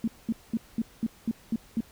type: tone bursts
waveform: sine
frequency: 226.7 Hz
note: A#3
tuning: 48 cents flat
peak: -23 dBFS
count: 8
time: 0.04-1.806 s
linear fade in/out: 2 ms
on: 37 ms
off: 210 ms
effects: pink hiss -55 dBFS RMS until 1.91 s